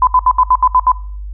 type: tone bursts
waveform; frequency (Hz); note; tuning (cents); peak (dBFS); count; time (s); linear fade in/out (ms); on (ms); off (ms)
sine; 1010; B5; +39; -6; 8; 0.02-0.918; 2; 51; 70
effects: noise-tail reverb RT60 0.5 s tail -21 dB re dry + added 50 Hz sine -23 dBFS peak until 1.33 s